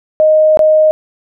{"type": "tone with dropouts", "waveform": "sine", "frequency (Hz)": 621, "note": "D#5", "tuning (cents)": -3, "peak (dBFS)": -5, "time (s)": [0.2, 0.91], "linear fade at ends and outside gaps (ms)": 0, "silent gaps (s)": [0.572, 0.592], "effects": []}